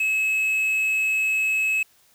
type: tone with quantisation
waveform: triangle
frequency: 2580 Hz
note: E7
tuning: 38 cents flat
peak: -18 dBFS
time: 0-1.83 s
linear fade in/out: 5 ms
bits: 7
effects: white hiss -59 dBFS RMS until 2.14 s